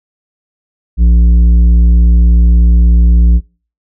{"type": "tone with tanh clipping", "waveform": "sine", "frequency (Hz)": 58.27, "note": "A#1", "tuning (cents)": 0, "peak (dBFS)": -5, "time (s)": [0.97, 3.41], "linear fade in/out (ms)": 50, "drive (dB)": 8, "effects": ["noise-tail reverb RT60 0.4 s tail -26 dB re dry"]}